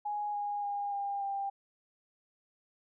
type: tone with pitch steps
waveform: sine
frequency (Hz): 830.6 / 821.1 / 811.6 / 802.3 / 793.1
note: G#5 / G#5 / G#5 / G5 / G5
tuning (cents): 0 / -20 / -40 / +40 / +20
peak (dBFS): -32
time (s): 0.05-1.5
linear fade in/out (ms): 10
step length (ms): 290
effects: none